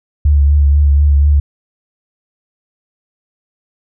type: tone with vibrato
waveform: sine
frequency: 72 Hz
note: D2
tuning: 34 cents flat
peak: -6 dBFS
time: 0.25-1.4 s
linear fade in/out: 5 ms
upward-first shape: triangle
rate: 4.1 Hz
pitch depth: 44 cents each way
effects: none